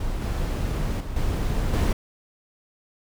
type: noise with level steps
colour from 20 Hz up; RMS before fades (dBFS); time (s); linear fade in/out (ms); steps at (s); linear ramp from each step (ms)
brown; -28 / -25 / -32 / -24 / -20; 0-1.93; 5; 0.21 / 1 / 1.16 / 1.73; 5
effects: none